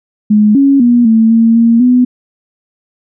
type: tone with pitch steps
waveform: sine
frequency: 210.8 / 276.5 / 240.4 / 223.6 / 227.7 / 231.1 / 248.9 Hz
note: G#3 / C#4 / B3 / A3 / A#3 / A#3 / B3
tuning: +26 / -4 / -46 / +28 / -40 / -15 / +14 cents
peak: -4 dBFS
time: 0.3-2.05 s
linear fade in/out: 10 ms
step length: 250 ms
effects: none